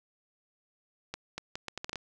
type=accelerating click train; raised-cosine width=0.2 ms; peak=-19 dBFS; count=9; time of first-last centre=1.14-1.957 s; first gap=240 ms; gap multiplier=0.73; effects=none